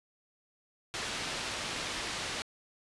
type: low-pass noise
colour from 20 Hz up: white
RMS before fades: -37 dBFS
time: 0.94-2.42 s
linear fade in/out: 0 ms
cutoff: 4500 Hz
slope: 12 dB/octave
effects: resampled to 24000 Hz